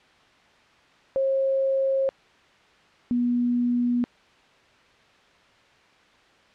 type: tone pair in turn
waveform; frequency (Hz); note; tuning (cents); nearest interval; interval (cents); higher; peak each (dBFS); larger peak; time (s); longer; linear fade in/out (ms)
sine; 538 / 242.7; C5 / B3; +48 / -30; octave + major second; 1378; first; -20; neither; 1.16-2.09 / 3.11-4.04; neither; 0
effects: white hiss -56 dBFS RMS until 6.54 s + low-pass 3000 Hz 12 dB/octave